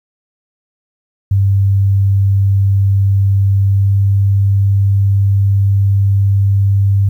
sine tone with pitch glide, 98.4 to 99.03 Hz, G2 to G2, +7 to +18 cents, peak -8 dBFS, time 1.31-7.09 s, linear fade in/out 5 ms, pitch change +11 cents, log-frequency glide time 3.71-3.93 s, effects 8-bit

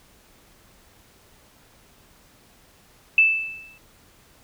sine tone with exponential decay, 2637 Hz, E7, in tune, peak -10 dBFS, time 3.18-3.78 s, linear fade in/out 2 ms, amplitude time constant 130 ms, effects pink hiss -55 dBFS RMS until 4.43 s

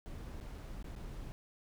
brown noise with dropouts, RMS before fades -45 dBFS, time 0.06-1.32 s, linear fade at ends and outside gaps 0 ms, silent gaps 0.401-0.41 / 0.579-0.583 / 0.827-0.843 / 0.953-0.962 s, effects none

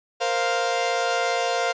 sawtooth chord, Bb suspended second, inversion none, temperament equal, 466.2 / 523.3 / 698.5 Hz, Bb4 / C5 / F5, 0 / 0 / 0 cents, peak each -24 / -23 / -20 dBFS, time 0.2-1.73 s, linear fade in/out 20 ms, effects resampled to 16000 Hz

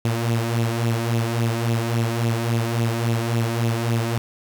sawtooth tone with flanger, 116 Hz, A#2, 8 cents flat, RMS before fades -22 dBFS, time 0.05-4.18 s, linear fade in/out 0 ms, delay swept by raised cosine 0.28 to 3.28 ms, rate 3.6 Hz, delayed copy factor +0.6, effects 7-bit

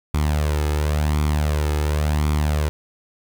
sawtooth tone with flanger, 75 Hz, D2, 37 cents sharp, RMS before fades -20 dBFS, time 0.14-2.69 s, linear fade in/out 0 ms, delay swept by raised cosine 0.87 to 2.37 ms, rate 0.93 Hz, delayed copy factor +0.55, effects none

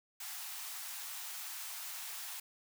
white high-pass noise, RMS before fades -44 dBFS, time 0.2-2.4 s, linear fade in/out 5 ms, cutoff 710 Hz, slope 48 dB/octave, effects none

